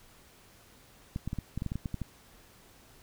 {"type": "clicks", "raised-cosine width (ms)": 5, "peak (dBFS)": -21, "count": 12, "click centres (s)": [1.161, 1.276, 1.331, 1.387, 1.576, 1.621, 1.663, 1.719, 1.756, 1.858, 1.943, 2.017], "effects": ["pink hiss -58 dBFS RMS until 3.02 s"]}